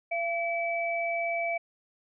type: tone pair together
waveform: sine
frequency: 679.7 / 2298 Hz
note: F5 / D7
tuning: -47 / -38 cents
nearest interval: octave + major sixth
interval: 2109 cents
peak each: -29 / -31 dBFS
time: 0.11-1.58 s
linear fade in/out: 10 ms
effects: none